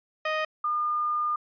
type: tone pair in turn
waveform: 15% pulse / sine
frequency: 622.3 / 1212 Hz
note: D#5 / D#6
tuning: 0 / -46 cents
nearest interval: octave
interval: 1154 cents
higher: second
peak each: -19 / -24 dBFS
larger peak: first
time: 0.25-0.45 / 0.64-1.36 s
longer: second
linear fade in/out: 5 ms
effects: resampled to 11025 Hz